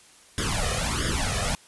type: noise with flanger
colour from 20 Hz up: pink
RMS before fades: -26 dBFS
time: 0.38-1.55 s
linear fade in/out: 0 ms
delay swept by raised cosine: 0.58 to 1.68 ms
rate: 1.5 Hz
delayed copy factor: +1
effects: white hiss -53 dBFS RMS until 1.67 s + resampled to 24000 Hz